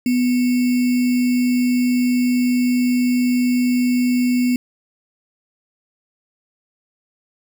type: tone with sample-and-hold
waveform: sine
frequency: 247.7 Hz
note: B3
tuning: 5 cents sharp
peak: -14 dBFS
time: 0.06-4.56 s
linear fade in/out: 2 ms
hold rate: 2450 Hz
effects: none